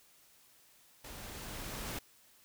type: noise with level ramp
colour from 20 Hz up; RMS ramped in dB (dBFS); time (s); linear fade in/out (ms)
pink; -48 to -40; 1.04-1.99; 5
effects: white hiss -64 dBFS RMS until 2.44 s